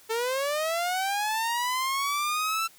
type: linear sweep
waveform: sawtooth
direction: up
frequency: 440 to 1344 Hz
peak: -22 dBFS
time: 0.09-2.68 s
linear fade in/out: 20 ms
effects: white hiss -55 dBFS RMS until 2.78 s